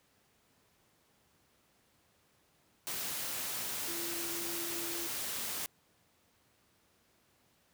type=tone in noise; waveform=sine; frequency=339.3 Hz; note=F4; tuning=50 cents flat; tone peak=-43 dBFS; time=3.88-5.07 s; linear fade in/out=0 ms; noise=white; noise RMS=-38 dBFS; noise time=2.87-5.66 s; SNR=-8 dB; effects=pink hiss -70 dBFS RMS until 7.73 s + high-pass 80 Hz 12 dB/octave